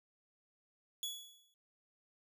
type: tone with exponential decay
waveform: sawtooth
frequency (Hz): 3387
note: G#7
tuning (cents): +33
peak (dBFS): -33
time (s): 1.03-1.54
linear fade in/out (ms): 1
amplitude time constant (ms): 110
effects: noise-tail reverb RT60 0.1 s tail -25 dB re dry